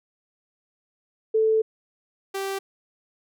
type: tone pair in turn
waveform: sine / sawtooth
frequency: 440 / 390 Hz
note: A4 / G4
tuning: 0 / -9 cents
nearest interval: major second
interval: 209 cents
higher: first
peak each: -17 / -23 dBFS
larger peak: first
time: 1.34-1.62 / 2.34-2.59 s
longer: first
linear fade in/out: 10 ms
effects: none